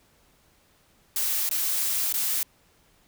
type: noise with dropouts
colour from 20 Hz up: blue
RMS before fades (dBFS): -26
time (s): 1.16-2.43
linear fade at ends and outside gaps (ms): 2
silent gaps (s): 1.492-1.511 / 2.126-2.139
effects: pink hiss -62 dBFS RMS until 3.07 s